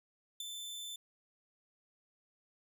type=tone with ADSR envelope; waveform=sawtooth; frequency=3534 Hz; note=A7; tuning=7 cents sharp; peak=-33 dBFS; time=0.4-0.96 s; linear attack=4 ms; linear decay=11 ms; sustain=-6 dB; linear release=4 ms; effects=none